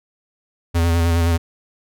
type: tone with vibrato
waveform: square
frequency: 84.2 Hz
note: E2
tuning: 37 cents sharp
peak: -15 dBFS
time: 0.74-1.38 s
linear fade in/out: 20 ms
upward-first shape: square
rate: 9.6 Hz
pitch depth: 24 cents each way
effects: none